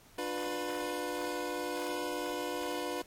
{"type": "chord", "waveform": "25% pulse", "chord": "B diminished", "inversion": "first", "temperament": "just", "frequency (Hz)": [296.3, 355.6, 493.9], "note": ["D4", "F4", "B4"], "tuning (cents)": [15, 31, 0], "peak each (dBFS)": [-36, -35, -34], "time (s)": [0.18, 3.02], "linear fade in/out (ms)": 5, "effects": ["pink hiss -60 dBFS RMS until 3.06 s", "AAC 48 kbps"]}